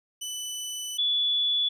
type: tone pair in turn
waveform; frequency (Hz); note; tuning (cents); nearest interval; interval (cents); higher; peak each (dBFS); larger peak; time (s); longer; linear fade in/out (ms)
20% pulse / sine; 2989 / 3435; F#7 / A7; +17 / -42; major second; 241; second; -27 / -22; second; 0.21-0.98 / 0.98-1.69; first; 10
effects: none